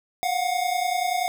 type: tone pair together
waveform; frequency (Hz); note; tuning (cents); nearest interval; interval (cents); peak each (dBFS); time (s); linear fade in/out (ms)
square; 708.7 / 739; F5 / F#5; +25 / -2; minor second; 73; -26; 0.23-1.28; 0
effects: none